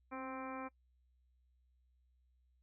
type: harmonic tone with a mistuned harmonic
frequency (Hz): 261.6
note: C4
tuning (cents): 0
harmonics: 1 / 2 / 3 / 4 / 5 / 6 / 7 / 8 / 9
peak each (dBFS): -46 / -49 / -50 / -49 / -51 / -57 / -60 / -62 / -55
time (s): 0.11-0.69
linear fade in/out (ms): 20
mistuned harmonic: 1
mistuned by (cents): +29
effects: noise-tail reverb RT60 0.1 s tail -22 dB re dry + added 62 Hz sine -70 dBFS peak until 2.62 s